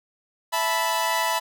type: chord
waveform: sawtooth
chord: E suspended fourth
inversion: none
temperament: equal with one note detuned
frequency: 659.3 / 874.9 / 987.8 Hz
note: E5 / A5 / B5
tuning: 0 / -10 / 0 cents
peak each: -25 / -24 / -20 dBFS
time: 0.52-1.4 s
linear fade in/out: 20 ms
effects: none